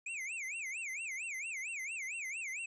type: tone with vibrato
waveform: square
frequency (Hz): 2366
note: D7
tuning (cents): +12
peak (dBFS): -39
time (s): 0.06-2.66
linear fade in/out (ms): 5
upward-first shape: sine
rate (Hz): 4.4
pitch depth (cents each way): 260
effects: resampled to 22050 Hz